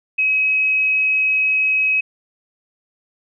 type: tone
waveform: sine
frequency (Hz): 2549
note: D#7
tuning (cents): +41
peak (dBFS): -14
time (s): 0.18-2.01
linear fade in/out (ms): 10
effects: none